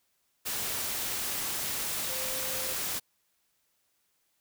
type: tone in noise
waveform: sine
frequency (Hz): 520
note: C5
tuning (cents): -11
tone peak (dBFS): -41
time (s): 2.08-2.74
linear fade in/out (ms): 20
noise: white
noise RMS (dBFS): -33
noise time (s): 0.45-3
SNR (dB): -11
effects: white hiss -74 dBFS RMS until 4.4 s